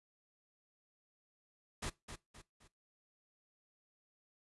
pink noise with echo, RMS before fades -40 dBFS, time 1.82-1.9 s, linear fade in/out 10 ms, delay 260 ms, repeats 3, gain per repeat -8 dB, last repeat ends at 2.68 s, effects noise-tail reverb RT60 0.2 s tail -20 dB re dry + resampled to 24000 Hz

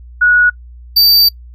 sine / square tone pair in turn, 1461 / 4638 Hz, F#6 / D8, -22 / -22 cents, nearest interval octave + minor sixth, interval 2000 cents, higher second, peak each -6 dBFS, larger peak neither, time 0.21-0.5 / 0.96-1.29 s, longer second, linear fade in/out 10 ms, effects noise-tail reverb RT60 0.1 s tail -25 dB re dry + added 60 Hz sine -32 dBFS peak until 1.54 s

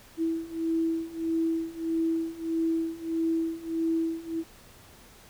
sine beating tone pair, 326.5 / 328.1 Hz, E4 / E4, -17 / -8 cents, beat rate 1.6 Hz, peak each -30 / -28 dBFS, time 0.17-4.44 s, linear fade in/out 50 ms, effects pink hiss -53 dBFS RMS until 5.29 s

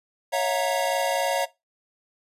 square chord, F# dominant seventh, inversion second, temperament equal with one note detuned, 554.4 / 659.3 / 722.7 / 932.3 Hz, C#5 / E5 / F#5 / A#5, 0 / 0 / -41 / 0 cents, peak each -27 / -28 / -29 / -30 dBFS, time 0.32-1.46 s, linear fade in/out 20 ms, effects noise-tail reverb RT60 0.2 s tail -19 dB re dry + resampled to 32000 Hz

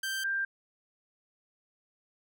sawtooth / sine tone pair in turn, 1568 / 1585.3 Hz, G6 / G6, 0 / +19 cents, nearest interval unison, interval 19 cents, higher second, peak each -28 dBFS, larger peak neither, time 0.03-0.24 / 0.24-0.45 s, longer neither, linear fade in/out 5 ms, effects none

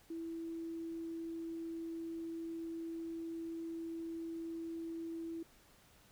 sine tone, 330 Hz, E4, 2 cents sharp, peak -40 dBFS, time 0.1-5.43 s, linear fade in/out 5 ms, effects pink hiss -65 dBFS RMS until 6.11 s

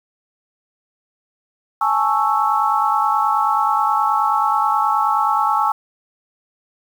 sine chord, A major seventh, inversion third, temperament equal, 830.6 / 880 / 1108.7 / 1318.5 Hz, G#5 / A5 / C#6 / E6, 0 / 0 / 0 / 0 cents, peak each -20 dBFS, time 1.81-5.72 s, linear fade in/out 5 ms, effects 7-bit

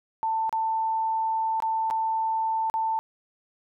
sine tone with dropouts, 890 Hz, A5, 20 cents sharp, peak -23 dBFS, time 0.23-2.99 s, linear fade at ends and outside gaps 0 ms, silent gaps 0.494-0.527 / 1.602-1.623 / 1.902-1.909 / 2.699-2.74 s, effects none

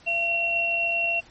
sine tone pair together, 680 / 2733 Hz, F5 / F7, -46 / -38 cents, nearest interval 2 octaves, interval 2408 cents, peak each -30 / -22 dBFS, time 0.06-1.21 s, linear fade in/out 20 ms, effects pink hiss -52 dBFS RMS until 1.3 s + MP3 32 kbps

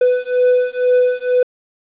triangle beating tone pair, 497.4 / 499.5 Hz, B4 / B4, +12 / +20 cents, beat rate 2.1 Hz, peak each -13 dBFS, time 0.01-1.43 s, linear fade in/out 5 ms, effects resampled to 8000 Hz + 8-bit

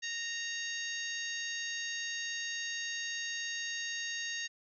harmonic tone with a mistuned harmonic, 927 Hz, A#5, 10 cents flat, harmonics 2 / 3 / 4 / 5 / 6 / 7, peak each -39 / -43 / -43 / -46 / -48 / -43 dBFS, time 0.02-4.48 s, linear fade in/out 20 ms, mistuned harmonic 4, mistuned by +17 cents, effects none

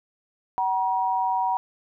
sine tone pair together, 756 / 954.6 Hz, F#5 / A#5, +37 / +41 cents, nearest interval major third, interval 404 cents, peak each -25 / -23 dBFS, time 0.58-1.57 s, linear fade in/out 0 ms, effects none

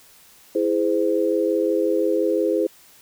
sine chord, E augmented, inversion none, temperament equal with one note detuned, 329.6 / 415.3 / 514.3 Hz, E4 / G#4 / B#4, 0 / 0 / -30 cents, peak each -22 dBFS, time 0.55-2.67 s, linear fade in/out 5 ms, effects white hiss -51 dBFS RMS until 3.01 s

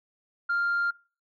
sine tone, 1396.9 Hz, F6, in tune, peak -22 dBFS, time 0.49-0.91 s, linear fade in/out 10 ms, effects noise-tail reverb RT60 0.4 s tail -25 dB re dry + tanh soft clip ceiling -21 dBFS

